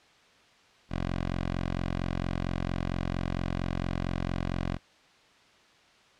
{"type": "tone", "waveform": "10% pulse", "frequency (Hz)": 44.38, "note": "F1", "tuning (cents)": 29, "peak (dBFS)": -21, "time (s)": [0.89, 4.79], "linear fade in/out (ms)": 50, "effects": ["white hiss -59 dBFS RMS until 6.19 s", "low-pass 4000 Hz 12 dB/octave"]}